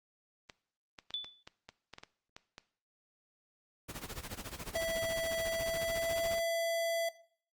clicks, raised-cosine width 0.2 ms, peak -29 dBFS, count 11, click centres 0.498 / 0.988 / 1.106 / 1.245 / 1.475 / 1.69 / 1.937 / 1.984 / 2.035 / 2.365 / 2.581 s
sine tone with exponential decay, 3482 Hz, A7, 19 cents flat, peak -32 dBFS, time 1.14-1.43 s, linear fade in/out 0 ms, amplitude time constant 63 ms
pink noise with tremolo, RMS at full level -41 dBFS, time 3.88-6.4 s, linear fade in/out 20 ms, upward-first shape sine, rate 14 Hz, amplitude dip 85%
square tone with pitch glide, 659.3 to 668.5 Hz, E5 to E5, 0 to +24 cents, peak -32 dBFS, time 4.75-7.09 s, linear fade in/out 5 ms, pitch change +24 cents, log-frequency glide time 5.43-6.36 s
effects noise-tail reverb RT60 0.5 s tail -17 dB re dry + Opus 32 kbps

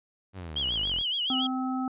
sawtooth exponential sweep, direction down, 100.3 to 38.07 Hz, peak -33 dBFS, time 0.33-1.04 s, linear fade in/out 50 ms
sine tone with vibrato, 3099 Hz, G7, 21 cents flat, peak -26 dBFS, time 0.56-1.47 s, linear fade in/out 5 ms, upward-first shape sine, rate 7.1 Hz, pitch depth 130 cents each way
harmonic tone, 258.8 Hz, C4, 19 cents flat, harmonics 1 / 3 / 5, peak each -28 / -35 / -37 dBFS, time 1.3-1.88 s, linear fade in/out 2 ms
effects resampled to 8000 Hz

